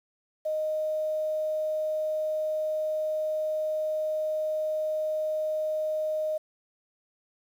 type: tone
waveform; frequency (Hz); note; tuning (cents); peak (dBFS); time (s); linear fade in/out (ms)
sine; 620; D#5; -6; -26; 0.45-6.38; 10
effects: 9-bit